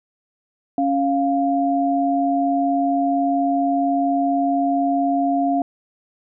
sine tone pair together, 277.2 / 698.5 Hz, C#4 / F5, 0 / 0 cents, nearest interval octave + major third, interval 1600 cents, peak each -19 dBFS, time 0.78-5.62 s, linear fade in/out 2 ms, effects none

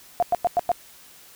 sine tone bursts, 704 Hz, F5, 14 cents sharp, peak -16 dBFS, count 5, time 0.2-0.717 s, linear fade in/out 0 ms, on 25 ms, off 98 ms, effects white hiss -49 dBFS RMS until 1.35 s

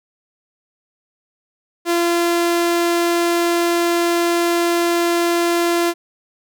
sawtooth tone, 342.9 Hz, F4, 32 cents flat, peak -11 dBFS, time 1.85-5.94 s, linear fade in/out 50 ms, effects none

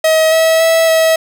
45% pulse tone with pitch steps, 636 / 646 / 653 / 645 Hz, D#5 / E5 / E5 / E5, +38 / -35 / -17 / -38 cents, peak -8 dBFS, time 0.04-1.16 s, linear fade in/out 5 ms, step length 280 ms, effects none

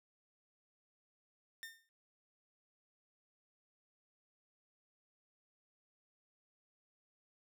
sawtooth tone with exponential decay, 1815 Hz, A#6, 47 cents flat, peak -39 dBFS, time 1.63-1.89 s, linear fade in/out 0 ms, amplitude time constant 55 ms, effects none

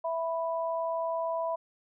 sine tone pair together, 659.3 / 987.8 Hz, E5 / B5, 0 / 0 cents, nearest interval perfect fifth, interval 700 cents, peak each -30 / -33 dBFS, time 0.04-1.56 s, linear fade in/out 10 ms, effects none

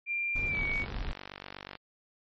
sine tone with pitch glide, 2381 to 2247 Hz, D7 to C#7, +23 to +23 cents, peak -29 dBFS, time 0.06-0.86 s, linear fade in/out 50 ms, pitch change -100 cents, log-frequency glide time 0.46-0.65 s
brown noise, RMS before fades -36 dBFS, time 0.35-1.13 s, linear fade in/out 10 ms
click train, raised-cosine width 0.3 ms, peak -24 dBFS, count 59, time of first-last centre 0.55-1.753 s, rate 48.2 Hz
effects MP3 32 kbps

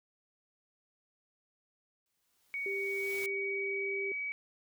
white noise with exponential growth, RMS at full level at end -44 dBFS, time 2.06-3.26 s, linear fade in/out 1 ms, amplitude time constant 260 ms
sine tone with pitch glide, 2239 to 2273 Hz, C#7 to C#7, +17 to +43 cents, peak -34 dBFS, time 2.54-4.32 s, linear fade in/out 0 ms, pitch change +26 cents, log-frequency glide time 2.68-4.04 s
sine tone, 393.8 Hz, G4, 8 cents sharp, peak -36 dBFS, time 2.66-4.12 s, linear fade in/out 2 ms
effects none

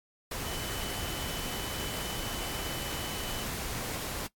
sine tone in noise, 3014 Hz, F#7, 31 cents sharp, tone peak -41 dBFS, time 0.46-3.44 s, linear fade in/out 5 ms, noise pink, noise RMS -36 dBFS, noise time 0.31-4.27 s, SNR -8 dB, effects noise-tail reverb RT60 0.1 s tail -19 dB re dry + AAC 64 kbps

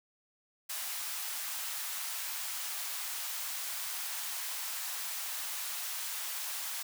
white high-pass noise, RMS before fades -38 dBFS, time 0.69-6.83 s, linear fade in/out 10 ms, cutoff 740 Hz, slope 24 dB/octave, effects none

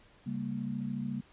sine chord, G diminished, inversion second, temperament equal with one note detuned, 138.59 / 199.31 / 233.1 Hz, Db3 / G3 / Bb3, 0 / +29 / 0 cents, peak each -39 / -37 / -36 dBFS, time 0.26-1.21 s, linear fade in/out 10 ms, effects pink hiss -61 dBFS RMS until 1.32 s + resampled to 8000 Hz

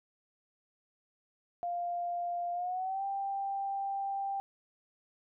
sine tone with pitch glide, 698.5 to 788.6 Hz, F5 to G5, 0 to +10 cents, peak -32 dBFS, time 1.63-4.4 s, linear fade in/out 0 ms, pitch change +210 cents, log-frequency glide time 2.53-3.04 s, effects none

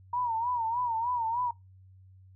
sine tone with vibrato, 942 Hz, A#5, 18 cents sharp, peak -27 dBFS, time 0.13-1.51 s, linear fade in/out 5 ms, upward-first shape sine, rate 3.3 Hz, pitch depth 100 cents each way, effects noise-tail reverb RT60 0.2 s tail -22 dB re dry + added 94 Hz sine -52 dBFS peak until 2.35 s

